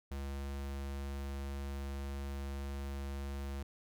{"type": "tone", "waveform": "square", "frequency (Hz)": 69.3, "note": "C#2", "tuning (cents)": 0, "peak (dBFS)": -39, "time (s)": [0.11, 3.63], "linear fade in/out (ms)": 5, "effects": []}